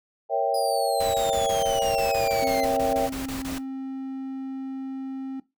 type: chord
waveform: sine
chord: A# diminished seventh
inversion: none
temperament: equal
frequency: 466.2 / 554.4 / 659.3 / 784 Hz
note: A#4 / C#5 / E5 / G5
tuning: 0 / 0 / 0 / 0 cents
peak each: -28 / -26 / -25 / -25 dBFS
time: 0.29-3.1 s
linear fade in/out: 50 ms
type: exponential sweep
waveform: 25% pulse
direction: down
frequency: 4978 to 2037 Hz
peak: -28 dBFS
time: 0.54-2.65 s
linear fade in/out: 5 ms
type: noise bursts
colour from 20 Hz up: pink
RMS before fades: -35 dBFS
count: 16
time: 1-3.585 s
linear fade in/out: 5 ms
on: 140 ms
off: 23 ms
type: tone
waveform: triangle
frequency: 266.3 Hz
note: C4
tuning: 31 cents sharp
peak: -28 dBFS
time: 2.42-5.4 s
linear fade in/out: 5 ms
effects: noise-tail reverb RT60 0.2 s tail -17 dB re dry